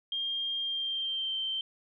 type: tone with pitch glide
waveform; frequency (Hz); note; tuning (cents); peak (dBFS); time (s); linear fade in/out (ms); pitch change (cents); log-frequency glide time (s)
sine; 3210 to 3122; G7 to G7; +40 to -8; -30; 0.12-1.61; 2; -48; 0.59-1.37
effects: none